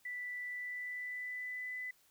sine tone with pitch glide, 1975.5 to 2002 Hz, B6 to B6, 0 to +23 cents, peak -39 dBFS, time 0.05-1.91 s, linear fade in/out 5 ms, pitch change +23 cents, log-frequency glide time 0.47-1.77 s, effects white hiss -69 dBFS RMS until 2.1 s

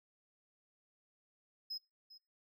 triangle tone with echo, 5110 Hz, D#8, 45 cents sharp, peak -38 dBFS, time 1.7-1.78 s, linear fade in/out 10 ms, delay 400 ms, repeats 1, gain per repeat -15 dB, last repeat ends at 2.18 s, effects noise-tail reverb RT60 0.2 s tail -18 dB re dry

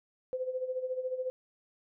sine tone with tremolo, 512 Hz, C5, 38 cents flat, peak -29 dBFS, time 0.33-1.3 s, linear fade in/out 0 ms, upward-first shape sine, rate 14 Hz, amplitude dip 70%, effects none

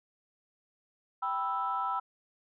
sine chord, E minor, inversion first, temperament equal, 784 / 987.8 / 1318.5 Hz, G5 / B5 / E6, 0 / 0 / 0 cents, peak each -35 / -33 / -32 dBFS, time 1.22-2 s, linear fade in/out 10 ms, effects tanh soft clip ceiling -21 dBFS

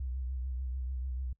sine tone with vibrato, 63.9 Hz, C2, 40 cents flat, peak -33 dBFS, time 0-1.33 s, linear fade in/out 5 ms, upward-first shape sine, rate 6.8 Hz, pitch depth 63 cents each way, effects noise-tail reverb RT60 0.1 s tail -24 dB re dry

